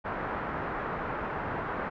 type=low-pass noise; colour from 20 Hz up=white; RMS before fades=-34 dBFS; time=0.04-1.9 s; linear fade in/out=20 ms; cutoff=1500 Hz; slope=24 dB/octave; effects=none